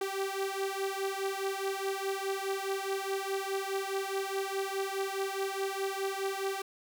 sawtooth beating tone pair, 387 / 391.8 Hz, G4 / G4, -22 / -1 cents, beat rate 4.8 Hz, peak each -31 dBFS, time 0.01-6.62 s, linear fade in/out 5 ms, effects none

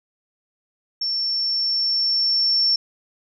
sine tone with level ramp, 5430 Hz, F8, 50 cents flat, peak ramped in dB -21 to -15 dBFS, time 1.01-2.76 s, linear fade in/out 5 ms, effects none

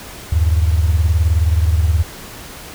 sine beating tone pair, 77.78 / 96.78 Hz, D#2 / G2, 0 / -22 cents, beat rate 19 Hz, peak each -12 / -18 dBFS, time 0.32-2.03 s, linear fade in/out 5 ms, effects pink hiss -34 dBFS RMS until 2.74 s

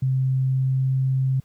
sine tone with pitch glide, 131.4 to 132.16 Hz, C3 to C3, +8 to +18 cents, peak -18 dBFS, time 0.02-1.4 s, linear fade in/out 5 ms, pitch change +10 cents, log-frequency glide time 0.43-0.94 s, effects pink hiss -63 dBFS RMS until 1.44 s + high-pass 60 Hz 12 dB/octave

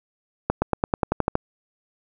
accelerating click train, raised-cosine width 1 ms, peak -5 dBFS, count 10, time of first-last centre 0.5-1.354 s, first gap 120 ms, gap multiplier 0.94, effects none

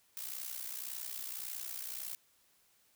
blue noise with amplitude modulation, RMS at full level -39 dBFS, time 0.17-2.15 s, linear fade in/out 0 ms, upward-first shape sine, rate 61.8 Hz, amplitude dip 75%, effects white hiss -70 dBFS RMS until 2.95 s

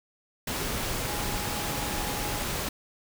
sine tone in noise, 830.6 Hz, G#5, in tune, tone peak -39 dBFS, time 1.07-2.43 s, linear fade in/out 5 ms, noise pink, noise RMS -31 dBFS, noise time 0.47-2.69 s, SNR -11 dB, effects none

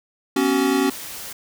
square chord, B suspended second, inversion none, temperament equal with one note detuned, 246.9 / 277.2 / 377.3 Hz, B3 / C#4 / F#4, 0 / 0 / +34 cents, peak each -25 / -20 / -22 dBFS, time 0.36-0.9 s, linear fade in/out 5 ms
white noise, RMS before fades -34 dBFS, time 0.9-1.33 s, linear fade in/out 5 ms
effects none

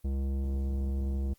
sine tone with tanh clipping, 67.8 Hz, C#2, 38 cents flat, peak -30 dBFS, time 0.04-1.34 s, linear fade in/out 10 ms, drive 14 dB, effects white hiss -68 dBFS RMS until 1.38 s + Opus 24 kbps

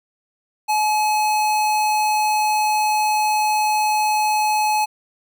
square tone, 852 Hz, G#5, 44 cents sharp, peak -17 dBFS, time 0.68-4.86 s, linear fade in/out 20 ms, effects none

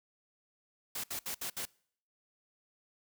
white noise bursts, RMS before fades -38 dBFS, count 5, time 0.95-1.654 s, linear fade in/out 5 ms, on 88 ms, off 66 ms, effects noise-tail reverb RT60 0.6 s tail -25 dB re dry

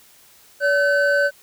triangle tone pair together, 571 / 1524.4 Hz, D5 / G6, -49 / -49 cents, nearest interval octave + perfect fourth, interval 1700 cents, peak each -16 dBFS, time 0.6-1.31 s, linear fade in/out 50 ms, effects white hiss -51 dBFS RMS until 1.42 s

